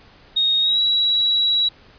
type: tone with pitch glide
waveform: sine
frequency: 3729 to 3894 Hz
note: A#7 to B7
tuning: 0 to -25 cents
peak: -15 dBFS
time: 0.36-1.69 s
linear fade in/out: 10 ms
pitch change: +75 cents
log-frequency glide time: 0.61-0.79 s
effects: pink hiss -49 dBFS RMS until 1.98 s + resampled to 11025 Hz